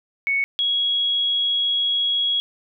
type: tone pair in turn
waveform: sine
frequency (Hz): 2217 / 3322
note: C#7 / G#7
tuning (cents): 0 / 0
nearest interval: perfect fifth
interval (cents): 700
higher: second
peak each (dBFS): -18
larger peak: neither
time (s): 0.27-0.44 / 0.59-2.4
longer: second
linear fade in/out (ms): 0
effects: none